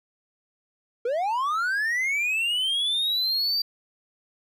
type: linear sweep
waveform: triangle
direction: up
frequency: 451.8 to 4698 Hz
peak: -21 dBFS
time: 1.05-3.62 s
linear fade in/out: 5 ms
effects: none